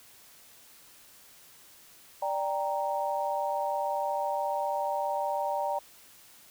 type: chord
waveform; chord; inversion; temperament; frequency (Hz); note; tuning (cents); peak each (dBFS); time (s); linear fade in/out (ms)
sine; G minor; second; equal with one note detuned; 587.3 / 786.3 / 932.3; D5 / G5 / Bb5; 0 / +5 / 0; -32; 2.22-5.79; 5
effects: white hiss -55 dBFS RMS until 6.5 s